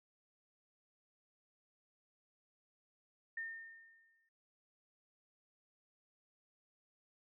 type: tone with exponential decay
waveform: sine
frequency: 1819 Hz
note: A#6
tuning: 43 cents flat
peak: -38 dBFS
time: 3.37-4.29 s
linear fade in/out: 5 ms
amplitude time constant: 200 ms
effects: none